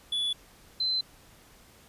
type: tone pair in turn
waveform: triangle / sine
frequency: 3431 / 4070 Hz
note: A7 / C8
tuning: -44 / -49 cents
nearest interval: minor third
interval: 295 cents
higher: second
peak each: -25 dBFS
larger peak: neither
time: 0.12-0.33 / 0.8-1.01 s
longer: neither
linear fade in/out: 5 ms
effects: pink hiss -56 dBFS RMS until 1.88 s + resampled to 32000 Hz